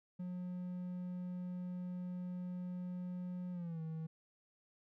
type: tone with pitch glide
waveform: triangle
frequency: 180 to 160.36 Hz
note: F#3 to E3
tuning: -47 to -47 cents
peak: -38 dBFS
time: 0.19-4.07 s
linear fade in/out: 10 ms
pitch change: -200 cents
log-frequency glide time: 3.52-3.81 s
effects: none